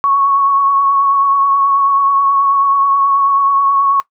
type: tone with vibrato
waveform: sine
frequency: 1108.7 Hz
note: C#6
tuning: in tune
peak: -9 dBFS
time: 0.04-4 s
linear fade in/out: 0 ms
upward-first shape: triangle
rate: 9.3 Hz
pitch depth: 24 cents each way
effects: noise-tail reverb RT60 0.1 s tail -17 dB re dry